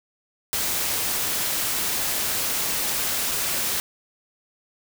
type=noise with dropouts; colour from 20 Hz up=white; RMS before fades=-25 dBFS; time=0.53-3.8 s; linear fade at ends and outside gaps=0 ms; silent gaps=3.313-3.316 s; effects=none